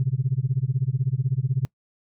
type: tone with tremolo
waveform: sine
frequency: 130.81 Hz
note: C3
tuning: in tune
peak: -16 dBFS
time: 0-1.65 s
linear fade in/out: 0 ms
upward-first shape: sine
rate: 16 Hz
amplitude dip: 100%
effects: noise-tail reverb RT60 0.1 s tail -25 dB re dry + tanh soft clip ceiling -13 dBFS

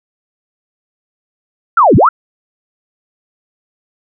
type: linear two-way sweep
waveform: sine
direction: down then up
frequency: 1427 to 76 to 1427 Hz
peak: -4 dBFS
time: 1.77-2.09 s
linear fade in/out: 5 ms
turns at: 1.96 s
effects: none

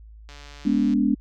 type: click train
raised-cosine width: 0.2 ms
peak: -27 dBFS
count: 94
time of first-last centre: 0.29-0.936 s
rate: 144 Hz
type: chord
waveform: sine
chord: G# diminished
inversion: none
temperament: equal with one note detuned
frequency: 207.7 / 246.9 / 288 Hz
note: G#3 / B3 / D4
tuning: 0 / 0 / -34 cents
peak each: -22 dBFS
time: 0.65-1.15 s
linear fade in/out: 10 ms
effects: added 54 Hz sine -42 dBFS peak until 1.2 s

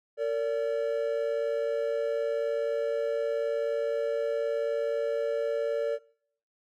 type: tone pair together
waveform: triangle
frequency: 456 / 575.1 Hz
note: A#4 / D5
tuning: -38 / -36 cents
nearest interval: major third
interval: 402 cents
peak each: -27 dBFS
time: 0.17-5.99 s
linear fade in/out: 50 ms
effects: noise-tail reverb RT60 0.6 s tail -22 dB re dry

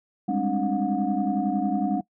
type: tone cluster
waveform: sine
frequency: 198.2 / 209.1 / 268.7 / 299.9 / 723 Hz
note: G3 / G#3 / C4 / D4 / F#5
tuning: +19 / +12 / +46 / +36 / -40 cents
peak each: -28 dBFS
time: 0.28-2.01 s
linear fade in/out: 10 ms
effects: noise-tail reverb RT60 0.1 s tail -21 dB re dry + tanh soft clip ceiling -12 dBFS

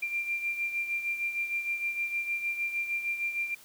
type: beating tone pair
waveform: sine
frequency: 2376 / 2382.5 Hz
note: D7 / D7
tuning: +20 / +24 cents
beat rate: 6.5 Hz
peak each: -30 / -37 dBFS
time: 0.02-3.55 s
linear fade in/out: 10 ms
effects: white hiss -54 dBFS RMS until 3.64 s

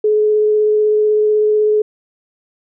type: tone with vibrato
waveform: sine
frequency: 425.3 Hz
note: G#4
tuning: 41 cents sharp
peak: -10 dBFS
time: 0.04-1.82 s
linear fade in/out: 5 ms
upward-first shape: triangle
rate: 16 Hz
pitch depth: 11 cents each way
effects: none

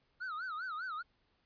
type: tone with vibrato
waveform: triangle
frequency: 1371 Hz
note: F6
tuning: 32 cents flat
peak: -36 dBFS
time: 0.2-1.03 s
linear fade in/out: 20 ms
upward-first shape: sine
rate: 5 Hz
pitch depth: 200 cents each way
effects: pink hiss -75 dBFS RMS until 1.45 s + resampled to 11025 Hz

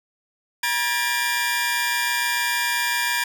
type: tone cluster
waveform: sawtooth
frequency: 958 / 1630 / 1757 / 2382 Hz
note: A#5 / G#6 / A6 / D7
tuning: +47 / -33 / -3 / +24 cents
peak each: -23 dBFS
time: 0.63-3.24 s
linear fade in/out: 5 ms
effects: none

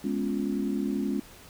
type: chord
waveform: sine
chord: C# dominant seventh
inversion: second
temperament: equal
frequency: 207.7 / 246.9 / 277.2 / 349.2 Hz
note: G#3 / B3 / C#4 / E#4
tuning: 0 / 0 / 0 / 0 cents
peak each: -30 / -34 / -30 / -35 dBFS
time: 0.04-1.2 s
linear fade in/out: 5 ms
effects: pink hiss -50 dBFS RMS until 1.49 s

